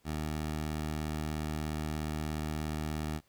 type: tone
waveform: 15% pulse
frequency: 76.9 Hz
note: D#2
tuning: 20 cents flat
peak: -27 dBFS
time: 0.04-3.21 s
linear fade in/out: 50 ms
effects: pink hiss -70 dBFS RMS until 3.28 s